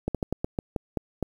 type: slowing click train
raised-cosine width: 2 ms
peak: -13 dBFS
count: 9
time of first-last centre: 0.08-1.227 s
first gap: 67 ms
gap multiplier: 1.21
effects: 8-bit